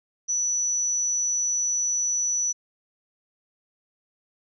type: tone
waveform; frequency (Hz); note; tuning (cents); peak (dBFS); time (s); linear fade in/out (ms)
sine; 5930; F#8; +3; -22; 0.28-2.53; 20
effects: none